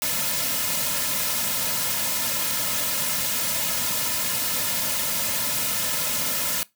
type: noise with comb filter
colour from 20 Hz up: white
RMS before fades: -25 dBFS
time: 0.02-6.63 s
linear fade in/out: 0 ms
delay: 2.6 ms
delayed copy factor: -0.95
effects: noise-tail reverb RT60 0.2 s tail -21 dB re dry